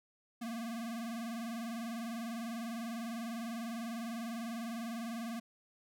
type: tone with vibrato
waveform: square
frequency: 230.6 Hz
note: A#3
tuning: 19 cents flat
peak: -39 dBFS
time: 0.41-5.4 s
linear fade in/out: 10 ms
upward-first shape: triangle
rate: 20 Hz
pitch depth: 110 cents each way
effects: none